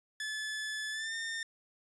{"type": "tone with pitch glide", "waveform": "sawtooth", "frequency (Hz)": [1729, 1815], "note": ["A6", "A#6"], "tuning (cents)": [-31, -47], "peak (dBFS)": -32, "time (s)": [0.2, 1.43], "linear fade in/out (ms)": 2, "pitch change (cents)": 84, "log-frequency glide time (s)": [0.91, 1.14], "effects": ["resampled to 22050 Hz"]}